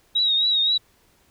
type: tone with vibrato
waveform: sine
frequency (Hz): 3804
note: A#7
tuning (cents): +34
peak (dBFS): -17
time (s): 0.15-0.78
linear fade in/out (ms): 10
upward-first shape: triangle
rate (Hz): 3.8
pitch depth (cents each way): 69
effects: pink hiss -60 dBFS RMS until 1.3 s